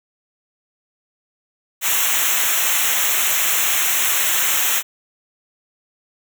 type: noise with comb filter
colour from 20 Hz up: white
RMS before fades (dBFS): -18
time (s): 1.81-4.83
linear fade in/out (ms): 50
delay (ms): 0.21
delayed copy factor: -1
effects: none